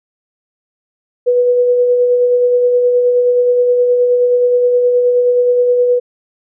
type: tone with tremolo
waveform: sine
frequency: 491.2 Hz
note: B4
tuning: 9 cents flat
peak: -7 dBFS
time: 1.26-6 s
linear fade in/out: 20 ms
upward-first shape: sine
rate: 9.5 Hz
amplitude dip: 30%
effects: none